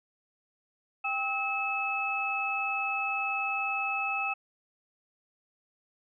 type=tone cluster; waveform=sine; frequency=789 / 1289 / 2599 Hz; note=G5 / E6 / E7; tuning=+11 / -39 / -25 cents; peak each=-34 / -35 / -30 dBFS; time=1.04-4.34 s; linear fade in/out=10 ms; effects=none